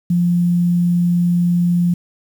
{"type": "tone with quantisation", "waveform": "sine", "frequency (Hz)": 174.61, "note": "F3", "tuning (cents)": 0, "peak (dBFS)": -12, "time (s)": [0.1, 1.94], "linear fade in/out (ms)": 5, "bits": 7, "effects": []}